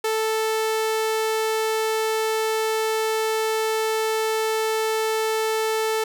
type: tone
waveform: sawtooth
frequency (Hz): 440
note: A4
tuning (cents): 0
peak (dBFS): -17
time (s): 0.04-6.04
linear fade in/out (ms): 5
effects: none